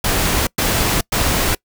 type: noise bursts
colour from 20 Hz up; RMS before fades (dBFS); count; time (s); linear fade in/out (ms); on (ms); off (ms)
pink; -17; 3; 0.04-1.55; 5; 430; 110
effects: noise-tail reverb RT60 0.1 s tail -25 dB re dry